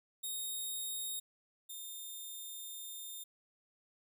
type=tone pair in turn; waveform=5% pulse; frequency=3721 / 3628 Hz; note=A#7 / A#7; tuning=-4 / -48 cents; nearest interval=unison; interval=44 cents; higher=first; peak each=-30 / -36 dBFS; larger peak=first; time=0.23-1.2 / 1.69-3.24 s; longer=second; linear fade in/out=10 ms; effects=none